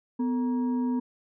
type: tone with frequency modulation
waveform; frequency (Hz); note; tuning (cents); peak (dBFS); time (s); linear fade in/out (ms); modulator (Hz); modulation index
sine; 249.6; B3; +19; -24; 0.19-1; 10; 696; 0.36
effects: none